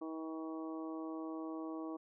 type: harmonic tone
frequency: 160 Hz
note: D#3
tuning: 49 cents sharp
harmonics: 2 / 3 / 4 / 5 / 6 / 7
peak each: -41 / -50 / -51 / -55 / -56 / -52 dBFS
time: 0.01-1.97 s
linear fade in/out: 10 ms
effects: none